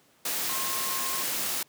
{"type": "tone in noise", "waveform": "sine", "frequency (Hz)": 1068, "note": "C6", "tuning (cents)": 35, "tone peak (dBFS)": -36, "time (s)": [0.49, 1.23], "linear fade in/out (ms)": 5, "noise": "white", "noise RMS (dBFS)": -30, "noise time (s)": [0.25, 1.63], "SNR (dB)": -9, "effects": ["pink hiss -62 dBFS RMS until 1.68 s", "high-pass 150 Hz 12 dB/octave"]}